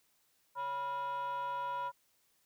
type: tone with frequency modulation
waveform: sine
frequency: 979 Hz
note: B5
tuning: 15 cents flat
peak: -32 dBFS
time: 0.55-1.92 s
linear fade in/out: 50 ms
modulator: 422 Hz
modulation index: 0.52
effects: tanh soft clip ceiling -34 dBFS + white hiss -73 dBFS RMS until 2.45 s

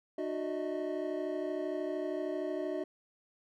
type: tone cluster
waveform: triangle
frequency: 302.7 / 367 / 605 / 638 Hz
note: D#4 / F#4 / D#5 / D#5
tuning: -48 / -14 / -49 / +43 cents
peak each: -37 / -35 / -39 / -37 dBFS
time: 0.18-2.84 s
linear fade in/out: 5 ms
effects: none

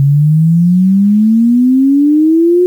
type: exponential sweep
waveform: sine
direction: up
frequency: 137.2 to 364.3 Hz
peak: -5 dBFS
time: 0-2.66 s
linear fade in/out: 0 ms
effects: 7-bit

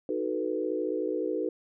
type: chord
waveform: sine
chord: B dominant seventh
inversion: first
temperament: equal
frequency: 311.1 / 370 / 440 / 493.9 Hz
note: D#4 / F#4 / A4 / B4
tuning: 0 / 0 / 0 / 0 cents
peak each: -33 dBFS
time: 0.09-1.49 s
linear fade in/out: 2 ms
effects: none

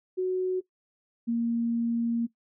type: tone pair in turn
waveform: sine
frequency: 370 / 233.1 Hz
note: F#4 / A#3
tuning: 0 / 0 cents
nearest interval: minor sixth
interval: 800 cents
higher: first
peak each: -24 dBFS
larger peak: neither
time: 0.17-0.61 / 1.27-2.27 s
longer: second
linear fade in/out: 20 ms
effects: noise-tail reverb RT60 0.1 s tail -17 dB re dry

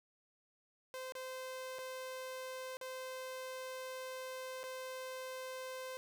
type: tone with dropouts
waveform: sawtooth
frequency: 517 Hz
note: C5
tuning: 21 cents flat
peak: -39 dBFS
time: 0.94-5.97 s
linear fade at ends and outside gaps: 0 ms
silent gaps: 1.122-1.152 / 1.785-1.789 / 2.77-2.812 / 4.632-4.639 s
effects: none

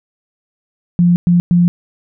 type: tone bursts at uneven times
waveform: sine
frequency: 174.61 Hz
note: F3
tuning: in tune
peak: -7 dBFS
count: 3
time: 0.99-1.16 / 1.27-1.4 / 1.51-1.68 s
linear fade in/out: 0 ms
effects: none

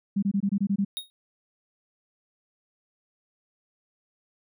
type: tone bursts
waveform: sine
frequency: 199 Hz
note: G3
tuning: 26 cents sharp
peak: -21 dBFS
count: 8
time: 0.16-0.849 s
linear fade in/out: 10 ms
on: 66 ms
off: 23 ms
type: tone with exponential decay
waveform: square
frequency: 3743 Hz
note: A#7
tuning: 6 cents sharp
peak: -27 dBFS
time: 0.97-1.1 s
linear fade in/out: 0 ms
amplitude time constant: 28 ms
effects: none

